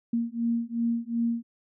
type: beating tone pair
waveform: sine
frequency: 231.8 / 234.5 Hz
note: A#3 / A#3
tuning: -10 / +11 cents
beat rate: 2.7 Hz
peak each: -28 dBFS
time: 0.13-1.43 s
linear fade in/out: 5 ms
effects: none